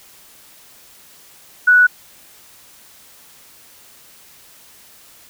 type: tone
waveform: sine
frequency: 1475 Hz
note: F#6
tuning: 6 cents flat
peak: -7 dBFS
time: 1.67-1.87 s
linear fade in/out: 10 ms
effects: white hiss -46 dBFS RMS until 5.29 s